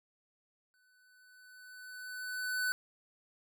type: tone with exponential growth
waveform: square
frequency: 1501 Hz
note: F#6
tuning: 24 cents sharp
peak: -30 dBFS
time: 0.74-2.72 s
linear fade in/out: 0 ms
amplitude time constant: 430 ms
effects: none